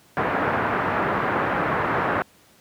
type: low-pass noise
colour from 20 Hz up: white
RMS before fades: -23 dBFS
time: 0.17-2.22 s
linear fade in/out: 0 ms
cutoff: 1600 Hz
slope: 24 dB/octave
effects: pink hiss -55 dBFS RMS until 2.6 s + high-pass 100 Hz 12 dB/octave